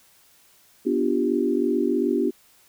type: chord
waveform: sine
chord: G dominant seventh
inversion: first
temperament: equal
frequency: 246.9 / 293.7 / 349.2 / 392 Hz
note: B3 / D4 / F4 / G4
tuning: 0 / 0 / 0 / 0 cents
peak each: -25 dBFS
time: 0.85-2.31 s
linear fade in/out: 20 ms
effects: white hiss -57 dBFS RMS until 2.68 s